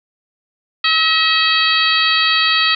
harmonic tone with a mistuned harmonic, 644 Hz, E5, 41 cents flat, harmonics 2 / 3 / 4 / 5 / 6 / 7, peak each -19 / -19 / -19 / -19 / -19 / -19 dBFS, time 0.84-2.75 s, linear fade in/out 5 ms, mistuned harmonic 3, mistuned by -17 cents, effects none

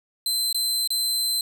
sawtooth tone with dropouts, 4080 Hz, C8, 44 cents flat, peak -19 dBFS, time 0.26-1.41 s, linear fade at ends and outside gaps 2 ms, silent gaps 0.528-0.545 / 0.875-0.904 s, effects none

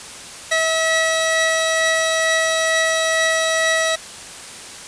sawtooth tone pair together, 646 / 1935.8 Hz, E5 / B6, -35 / -35 cents, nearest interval octave + perfect fifth, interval 1900 cents, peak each -15 dBFS, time 0.51-3.96 s, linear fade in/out 10 ms, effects white hiss -35 dBFS RMS until 4.87 s + resampled to 22050 Hz

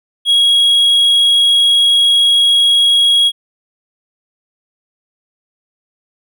triangle tone, 3309 Hz, G#7, 7 cents flat, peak -6 dBFS, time 0.25-3.32 s, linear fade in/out 50 ms, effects none

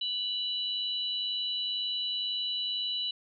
sine tone pair together, 2960 / 3951 Hz, F#7 / B7, 0 / 0 cents, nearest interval perfect fourth, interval 500 cents, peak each -32 / -33 dBFS, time 0.01-3.11 s, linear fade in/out 5 ms, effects none

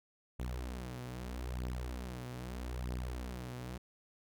sawtooth beating tone pair, 61.4 / 62.19 Hz, B1 / B1, -9 / +13 cents, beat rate 0.79 Hz, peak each -39 / -37 dBFS, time 0.39-3.78 s, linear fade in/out 10 ms, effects none

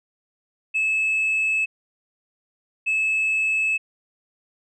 sine tone pair in turn, 2600 / 2600 Hz, E7 / E7, -24 / -24 cents, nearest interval unison, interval 0 cents, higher neither, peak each -17 dBFS, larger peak neither, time 0.74-1.66 / 2.86-3.78 s, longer neither, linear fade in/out 20 ms, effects tanh soft clip ceiling -17 dBFS

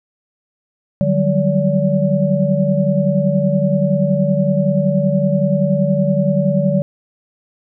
sine tone cluster, 149.5 / 184 / 194.6 / 573 Hz, D3 / F#3 / G3 / D5, +31 / -9 / -12 / -43 cents, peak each -18 dBFS, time 1.01-6.82 s, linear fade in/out 0 ms, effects none

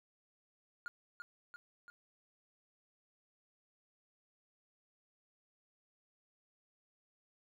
triangle tone with echo, 1419 Hz, F6, 27 cents sharp, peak -38 dBFS, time 0.86-0.88 s, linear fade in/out 0 ms, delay 340 ms, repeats 3, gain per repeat -4 dB, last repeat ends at 1.9 s, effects none

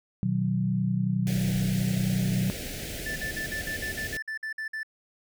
sine chord, B major, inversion none, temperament equal with one note detuned, 123.47 / 155.56 / 186.5 Hz, B2 / D#3 / F#3, 0 / 0 / +14 cents, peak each -28 / -31 / -26 dBFS, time 0.23-2.5 s, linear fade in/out 0 ms
pink band-stop noise, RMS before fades -36 dBFS, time 1.27-4.17 s, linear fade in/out 0 ms, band 710 to 1600 Hz, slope 48 dB/octave
triangle tone bursts, 1760 Hz, A6, in tune, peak -29 dBFS, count 12, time 3.06-4.832 s, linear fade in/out 5 ms, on 100 ms, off 52 ms
effects none

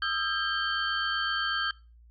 sine tone cluster, 1245 / 1333 / 1600 / 3132 / 4477 Hz, D#6 / E6 / G6 / G7 / C#8, +1 / +19 / +35 / -2 / +16 cents, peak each -37 / -34 / -30 / -33 / -37 dBFS, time 0.02-1.71 s, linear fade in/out 2 ms, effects noise-tail reverb RT60 0.3 s tail -22 dB re dry + added 58 Hz sine -52 dBFS peak until 2.1 s

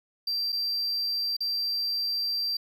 triangle tone with dropouts, 4706 Hz, D8, 3 cents sharp, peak -25 dBFS, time 0.27-2.57 s, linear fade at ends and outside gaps 5 ms, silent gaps 0.522-0.526 / 1.367-1.405 s, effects none

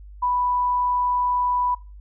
sine tone, 987.8 Hz, B5, in tune, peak -19 dBFS, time 0.22-1.75 s, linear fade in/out 10 ms, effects noise-tail reverb RT60 0.3 s tail -20 dB re dry + added 50 Hz sine -39 dBFS peak until 2 s

